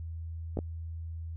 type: clicks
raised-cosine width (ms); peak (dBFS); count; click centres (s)
2; -19; 2; 0.572 / 0.589
effects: added 82 Hz sine -36 dBFS peak until 1.36 s